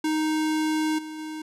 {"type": "tone with level steps", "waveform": "square", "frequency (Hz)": 311.1, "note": "D#4", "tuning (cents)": 0, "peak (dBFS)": [-23, -35, -33], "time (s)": [0.04, 1.42], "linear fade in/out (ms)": 5, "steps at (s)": [0.98, 1.18], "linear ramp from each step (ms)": 10, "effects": ["low-pass 11000 Hz 12 dB/octave"]}